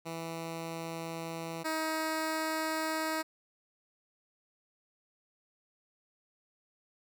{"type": "tone pair in turn", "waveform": "10% pulse", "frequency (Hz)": [164.81, 316.7], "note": ["E3", "D#4"], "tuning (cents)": [0, 31], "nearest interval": "major seventh", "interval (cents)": 1131, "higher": "second", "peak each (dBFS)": [-29, -23], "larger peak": "second", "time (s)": [[0.05, 1.64], [1.64, 3.23]], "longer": "neither", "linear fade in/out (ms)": 20, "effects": []}